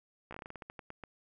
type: slowing click train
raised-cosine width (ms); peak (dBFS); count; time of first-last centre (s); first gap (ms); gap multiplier
0.5; -29; 14; 0.31-1.037; 15; 1.2
effects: none